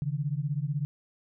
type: beating tone pair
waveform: sine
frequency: 138.59 / 154.59 Hz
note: C#3 / D#3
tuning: 0 / -11 cents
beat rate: 16 Hz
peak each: -30 / -31 dBFS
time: 0.02-0.85 s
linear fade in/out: 0 ms
effects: none